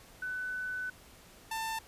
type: tone pair in turn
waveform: sine / sawtooth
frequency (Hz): 1500 / 891.9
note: F#6 / A5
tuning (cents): +23 / +23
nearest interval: major sixth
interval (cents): 900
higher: first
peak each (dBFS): -34 / -30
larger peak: second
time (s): 0.22-0.9 / 1.51-1.79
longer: first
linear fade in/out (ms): 5
effects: pink hiss -56 dBFS RMS until 1.87 s + resampled to 32000 Hz